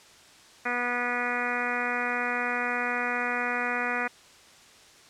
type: harmonic tone with a mistuned harmonic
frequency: 244.1 Hz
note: B3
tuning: 20 cents flat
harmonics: 1 / 2 / 3 / 4 / 5 / 6 / 7 / 8 / 9 / 10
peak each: -37 / -36 / -35 / -38 / -35 / -33 / -36 / -33 / -38 / -36 dBFS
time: 0.65-4.08 s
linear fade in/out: 10 ms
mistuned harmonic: 9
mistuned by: -22 cents
effects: white hiss -53 dBFS RMS until 5.09 s + low-pass 7000 Hz 12 dB/octave